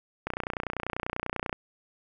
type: click train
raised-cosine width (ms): 0.5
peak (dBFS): -15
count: 39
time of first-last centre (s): 0.27-1.528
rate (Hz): 30.2
effects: none